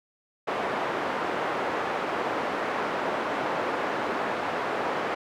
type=band-pass noise; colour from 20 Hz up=pink; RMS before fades=-29 dBFS; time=0.47-5.15 s; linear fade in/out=10 ms; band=410 to 1500 Hz; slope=12 dB/octave; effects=none